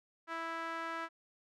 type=tone with band-pass filter; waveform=sawtooth; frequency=329.6 Hz; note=E4; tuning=in tune; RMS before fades=-40 dBFS; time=0.27-1.09 s; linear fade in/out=50 ms; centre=1400 Hz; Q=2.1; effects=none